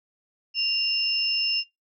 sine tone pair together, 2794 / 5274 Hz, F7 / E8, 0 / 0 cents, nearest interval major seventh, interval 1100 cents, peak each -25 dBFS, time 0.54-1.64 s, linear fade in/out 50 ms, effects noise-tail reverb RT60 0.2 s tail -21 dB re dry

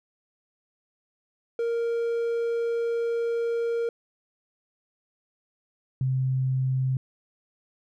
triangle / sine tone pair in turn, 465.9 / 130.74 Hz, A#4 / C3, -1 / -1 cents, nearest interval octave + minor seventh, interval 2200 cents, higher first, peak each -22 dBFS, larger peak neither, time 1.59-3.89 / 6.01-6.97 s, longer first, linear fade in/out 2 ms, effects none

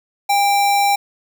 sine tone with sample-and-hold, 807 Hz, G#5, 50 cents flat, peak -12 dBFS, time 0.29-0.96 s, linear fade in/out 10 ms, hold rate 3150 Hz, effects none

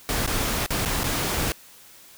pink noise with dropouts, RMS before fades -25 dBFS, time 0.09-1.52 s, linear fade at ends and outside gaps 0 ms, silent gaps 0.263-0.276 / 0.662-0.705 / 0.851-0.858 / 1.034-1.041 s, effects white hiss -49 dBFS RMS until 2.17 s

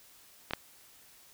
clicks, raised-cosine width 0.3 ms, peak -19 / -13 dBFS, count 2, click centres 0.509 / 0.535 s, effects white hiss -58 dBFS RMS until 1.33 s

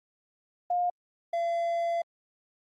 sine / triangle tone pair in turn, 710 / 680 Hz, F5 / F5, +28 / -46 cents, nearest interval minor second, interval 74 cents, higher first, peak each -24 dBFS, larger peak neither, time 0.7-0.9 / 1.33-2.02 s, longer second, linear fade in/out 5 ms, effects Opus 24 kbps

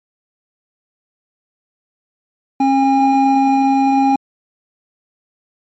triangle tone pair together, 270.7 / 811.2 Hz, C#4 / G#5, -41 / -41 cents, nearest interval octave + perfect fifth, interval 1900 cents, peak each -11 dBFS, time 2.6-4.16 s, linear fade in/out 5 ms, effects MP3 32 kbps

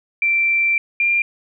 sine tone pair in turn, 2349 / 2389 Hz, D7 / D7, 0 / +29 cents, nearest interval unison, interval 29 cents, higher second, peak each -14 dBFS, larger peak neither, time 0.22-0.78 / 1-1.22 s, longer first, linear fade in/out 2 ms, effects none

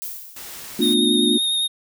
violet noise with exponential decay, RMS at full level -28 dBFS, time 0.02-0.85 s, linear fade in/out 0 ms, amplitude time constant 180 ms
white noise, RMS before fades -36 dBFS, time 0.36-0.94 s, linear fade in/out 5 ms
sine chord, B half-diminished seventh, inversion third, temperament just, 222.2 / 246.9 / 296.3 / 355.6 Hz, A3 / B3 / D4 / F4, +17 / 0 / +15 / +31 cents, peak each -22 dBFS, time 0.79-1.38 s, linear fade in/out 5 ms
square tone with vibrato, 3701 Hz, A#7, 13 cents flat, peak -19 dBFS, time 0.81-1.68 s, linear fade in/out 20 ms, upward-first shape sine, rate 10 Hz, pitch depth 20 cents each way
effects none

